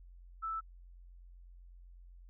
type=tone; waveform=sine; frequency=1318.5 Hz; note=E6; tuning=in tune; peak=-35 dBFS; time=0.42-0.61 s; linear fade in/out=20 ms; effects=added 44 Hz sine -52 dBFS peak until 2.29 s